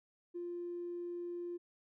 triangle tone with tanh clipping, 348.7 Hz, F4, 3 cents flat, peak -39 dBFS, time 0.34-1.58 s, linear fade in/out 20 ms, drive 4 dB, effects none

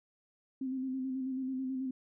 sine tone with vibrato, 261.6 Hz, C4, in tune, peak -33 dBFS, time 0.61-1.91 s, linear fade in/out 5 ms, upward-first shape square, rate 9.2 Hz, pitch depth 28 cents each way, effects none

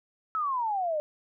sine exponential sweep, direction down, 1318.5 to 587.3 Hz, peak -26 dBFS, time 0.35-1 s, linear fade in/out 0 ms, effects none

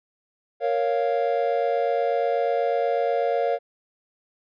triangle chord, Bb minor, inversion none, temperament equal, 466.2 / 554.4 / 698.5 Hz, Bb4 / Db5 / F5, 0 / 0 / 0 cents, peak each -23 dBFS, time 0.6-3.59 s, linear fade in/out 50 ms, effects resampled to 11025 Hz

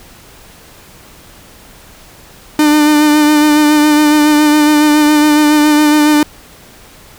45% pulse tone with vibrato, 300 Hz, D4, 37 cents sharp, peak -6 dBFS, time 2.59-6.23 s, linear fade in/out 2 ms, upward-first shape sine, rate 7.2 Hz, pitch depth 25 cents each way, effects pink hiss -39 dBFS RMS until 7.18 s

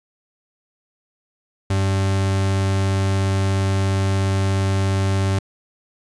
40% pulse tone, 97 Hz, G2, 18 cents flat, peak -16 dBFS, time 1.7-5.39 s, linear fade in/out 5 ms, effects resampled to 22050 Hz + 9-bit

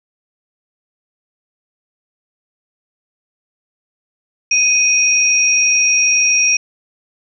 sine tone pair together, 2489 / 5633 Hz, D#7 / F8, 0 / +14 cents, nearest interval octave + major second, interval 1414 cents, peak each -13 dBFS, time 4.51-6.57 s, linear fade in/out 5 ms, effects none

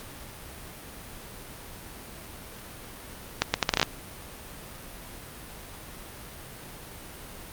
accelerating click train, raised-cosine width 0.2 ms, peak -3 dBFS, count 9, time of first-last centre 3.42-3.829 s, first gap 120 ms, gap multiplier 0.73, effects pink hiss -43 dBFS RMS until 7.52 s + Opus 48 kbps

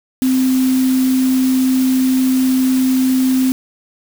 sine tone in noise, 259.1 Hz, C4, 17 cents flat, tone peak -11 dBFS, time 0.22-3.52 s, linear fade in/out 0 ms, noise white, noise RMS -28 dBFS, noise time 0.22-3.52 s, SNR +14 dB, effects none

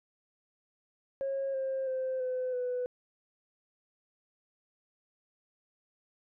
sine tone with pitch steps, 544 / 531.9 / 520 / 508.5 / 497.1 Hz, C#5 / C5 / C5 / C5 / B4, -33 / +28 / -11 / -50 / +11 cents, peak -29 dBFS, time 1.21-2.86 s, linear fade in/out 0 ms, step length 330 ms, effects tanh soft clip ceiling -27 dBFS

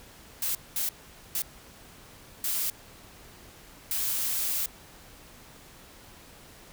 blue noise bursts at uneven times, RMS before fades -29 dBFS, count 5, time 0.42-0.55 / 0.76-0.89 / 1.35-1.42 / 2.44-2.7 / 3.91-4.66 s, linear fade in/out 2 ms, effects pink hiss -51 dBFS RMS until 6.72 s

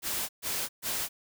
white noise bursts, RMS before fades -32 dBFS, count 3, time 0.02-1.09 s, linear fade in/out 50 ms, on 270 ms, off 130 ms, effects none

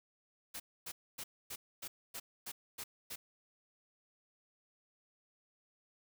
white noise bursts, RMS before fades -44 dBFS, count 9, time 0.54-3.16 s, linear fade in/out 10 ms, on 60 ms, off 260 ms, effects none

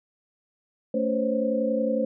sine tone cluster, 223.9 / 284.5 / 516 / 547 Hz, A3 / C#4 / C5 / C#5, +30 / +45 / -24 / -23 cents, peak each -27 / -31 / -25 / -30 dBFS, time 0.94-2.05 s, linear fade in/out 5 ms, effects none

